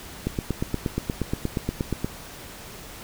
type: click train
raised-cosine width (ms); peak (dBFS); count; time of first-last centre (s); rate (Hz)
3; -11; 16; 0.27-2.045; 8.45
effects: pink hiss -41 dBFS RMS until 3.03 s